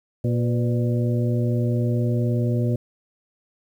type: harmonic tone with a mistuned harmonic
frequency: 119.2 Hz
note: A#2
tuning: 39 cents sharp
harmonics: 1 / 2 / 3 / 4 / 5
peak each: -20 / -26 / -30 / -32 / -34 dBFS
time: 0.24-2.76 s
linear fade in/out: 5 ms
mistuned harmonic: 4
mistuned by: +73 cents
effects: 9-bit